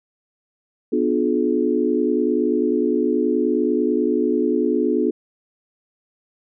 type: chord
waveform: sine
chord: B diminished seventh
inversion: none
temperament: just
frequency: 246.9 / 296.3 / 355.6 / 426.7 Hz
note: B3 / D4 / F4 / Ab4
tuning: 0 / +15 / +31 / +47 cents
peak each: -22 dBFS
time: 0.92-5.11 s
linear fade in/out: 10 ms
effects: none